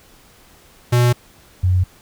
square / sine tone pair in turn, 121.7 / 91.38 Hz, B2 / F#2, -25 / -21 cents, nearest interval perfect fourth, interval 496 cents, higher first, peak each -12 dBFS, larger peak neither, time 0.92-1.13 / 1.63-1.84 s, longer neither, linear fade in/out 10 ms, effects pink hiss -49 dBFS RMS until 2.01 s

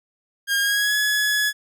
sawtooth tone with pitch glide, 1618 to 1694.5 Hz, G#6 to G#6, -46 to +34 cents, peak -15 dBFS, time 0.47-1.53 s, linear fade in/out 50 ms, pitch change +80 cents, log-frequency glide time 0.6-0.96 s, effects none

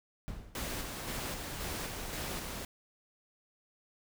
brown noise with exponential decay, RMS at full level -37 dBFS, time 0.28-0.84 s, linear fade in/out 0 ms, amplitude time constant 120 ms
pink noise with tremolo, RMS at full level -38 dBFS, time 0.55-2.65 s, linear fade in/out 2 ms, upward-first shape square, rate 1.9 Hz, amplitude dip 30%
effects none

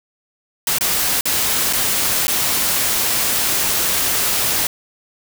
white noise with dropouts, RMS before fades -18 dBFS, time 0.67-4.67 s, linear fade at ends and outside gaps 2 ms, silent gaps 0.785-0.809 / 1.21-1.255 / 1.728-1.733 / 2.27-2.28 s, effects none

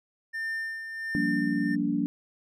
triangle tone with tremolo, 1800 Hz, A6, 39 cents sharp, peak -27 dBFS, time 0.33-1.76 s, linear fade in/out 20 ms, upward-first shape sine, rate 1.4 Hz, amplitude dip 55%
sine chord, G minor seventh, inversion third, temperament equal with one note detuned, 174.61 / 196 / 233.1 / 288.3 Hz, F3 / G3 / Bb3 / D4, 0 / 0 / 0 / -32 cents, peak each -33 / -32 / -30 / -27 dBFS, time 1.15-2.06 s, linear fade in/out 0 ms
effects none

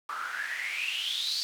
white noise with band-pass filter sweep, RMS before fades -33 dBFS, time 0.09-1.43 s, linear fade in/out 0 ms, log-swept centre 1200 to 4600 Hz, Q 9.1, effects none

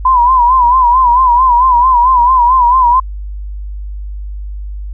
sine tone with vibrato, 997 Hz, B5, 16 cents sharp, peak -5 dBFS, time 0.05-3 s, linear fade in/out 5 ms, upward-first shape sine, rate 4.5 Hz, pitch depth 89 cents each way, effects added 50 Hz sine -20 dBFS peak until 4.93 s

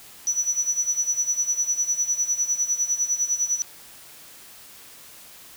sine tone with tremolo, 5920 Hz, F#8, in tune, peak -18 dBFS, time 0.27-3.62 s, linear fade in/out 0 ms, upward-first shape sine, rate 9.9 Hz, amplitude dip 80%, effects white hiss -46 dBFS RMS until 5.56 s

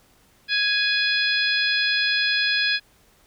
harmonic tone with a mistuned harmonic, 830 Hz, G#5, 1 cent flat, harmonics 2 / 3 / 4 / 5 / 6, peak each -23 / -25 / -26 / -27 / -28 dBFS, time 0.48-2.8 s, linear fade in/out 50 ms, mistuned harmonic 4, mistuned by +32 cents, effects pink hiss -58 dBFS RMS until 3.26 s

